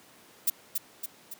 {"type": "noise with echo", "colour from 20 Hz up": "violet", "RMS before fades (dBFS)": -24, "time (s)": [0.47, 0.5], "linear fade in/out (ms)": 5, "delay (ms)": 280, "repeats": 3, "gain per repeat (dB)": -5, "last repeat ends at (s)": 1.34, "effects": ["pink hiss -55 dBFS RMS until 1.39 s", "high-pass 200 Hz 12 dB/octave"]}